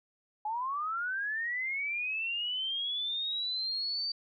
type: linear sweep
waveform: sine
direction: up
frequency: 830.6 to 4637 Hz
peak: -31 dBFS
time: 0.45-4.12 s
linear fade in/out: 5 ms
effects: none